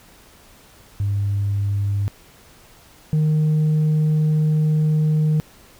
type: tone pair in turn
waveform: sine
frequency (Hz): 100.7 / 154.24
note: G2 / D#3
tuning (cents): +47 / -15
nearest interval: perfect fifth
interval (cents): 738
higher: second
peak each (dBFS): -17 / -12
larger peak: second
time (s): 1-2.08 / 3.13-5.4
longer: second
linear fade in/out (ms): 0
effects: tanh soft clip ceiling -14 dBFS + pink hiss -49 dBFS RMS until 5.79 s